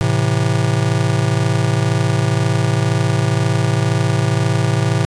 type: chord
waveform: square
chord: A minor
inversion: none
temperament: just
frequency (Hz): 110 / 132 / 165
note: A2 / C3 / E3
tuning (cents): 0 / +16 / +2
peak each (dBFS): -18 / -18 / -22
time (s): 0.01-5.05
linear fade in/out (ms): 0
effects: resampled to 22050 Hz